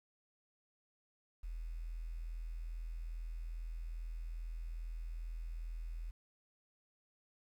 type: tone with quantisation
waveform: sine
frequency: 41.2 Hz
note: E1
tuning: in tune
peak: -40 dBFS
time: 1.43-6.11 s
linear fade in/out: 10 ms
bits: 11
effects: none